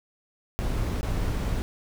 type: noise with dropouts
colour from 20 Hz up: brown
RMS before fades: -27 dBFS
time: 0.59-1.62 s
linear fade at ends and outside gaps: 0 ms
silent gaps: 1.011-1.03 s
effects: none